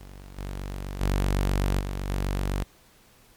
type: tone with level steps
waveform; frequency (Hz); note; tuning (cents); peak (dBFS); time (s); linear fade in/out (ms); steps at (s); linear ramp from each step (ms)
sawtooth; 47.86; G1; -41; -38 / -28 / -18 / -25 / -21; 0-2.64; 10; 0.37 / 1 / 1.79 / 2.08; 20
effects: pink hiss -57 dBFS RMS until 3.36 s + MP3 96 kbps